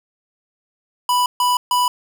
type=tone bursts; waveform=square; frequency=987.8 Hz; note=B5; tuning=in tune; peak=-15 dBFS; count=3; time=1.09-1.88 s; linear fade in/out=2 ms; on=170 ms; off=140 ms; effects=9-bit